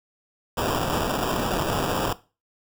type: noise with sample-and-hold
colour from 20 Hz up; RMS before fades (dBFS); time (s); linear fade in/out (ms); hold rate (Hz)
blue; -25; 0.57-2.13; 5; 2100
effects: noise-tail reverb RT60 0.3 s tail -17 dB re dry